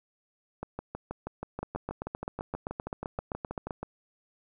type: two click trains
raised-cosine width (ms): 1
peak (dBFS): -19 / -21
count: 17 / 21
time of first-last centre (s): 1.63-3.708 / 0.63-3.83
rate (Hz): 7.7 / 6.25
effects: none